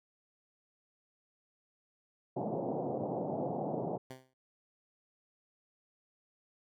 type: band-pass noise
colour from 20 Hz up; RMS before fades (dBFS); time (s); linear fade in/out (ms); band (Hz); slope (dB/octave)
white; -36; 2.36-3.98; 10; 120 to 780; 48
type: tone with exponential decay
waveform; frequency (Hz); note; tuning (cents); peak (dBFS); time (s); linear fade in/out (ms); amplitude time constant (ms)
10% pulse; 130; C3; -11; -34; 4.1-4.34; 5; 51
effects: none